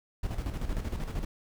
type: noise with tremolo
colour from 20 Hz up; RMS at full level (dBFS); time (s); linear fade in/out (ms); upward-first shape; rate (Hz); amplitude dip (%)
brown; -31; 0.23-1.25; 5; square; 13; 55
effects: none